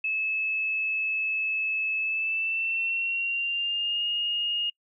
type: tone with pitch glide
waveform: sine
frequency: 2600 to 2852 Hz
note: E7 to F7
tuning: -24 to +36 cents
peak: -25 dBFS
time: 0.04-4.7 s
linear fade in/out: 5 ms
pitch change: +160 cents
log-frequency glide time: 1.98-4.06 s
effects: noise-tail reverb RT60 0.1 s tail -26 dB re dry